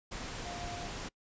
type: tone in noise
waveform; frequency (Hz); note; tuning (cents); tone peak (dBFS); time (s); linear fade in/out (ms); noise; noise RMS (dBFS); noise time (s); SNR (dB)
sine; 702; F5; +9; -43; 0.45-0.88; 10; pink; -41; 0.11-1.09; -5
effects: noise-tail reverb RT60 0.1 s tail -25 dB re dry + resampled to 16000 Hz